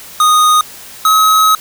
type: tone pair in turn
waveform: square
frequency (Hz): 1240 / 1277.1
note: D#6 / D#6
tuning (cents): -6 / +45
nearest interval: minor second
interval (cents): 51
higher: second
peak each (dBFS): -7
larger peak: neither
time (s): 0.2-0.61 / 1.05-1.55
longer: second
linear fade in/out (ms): 2
effects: white hiss -33 dBFS RMS until 1.6 s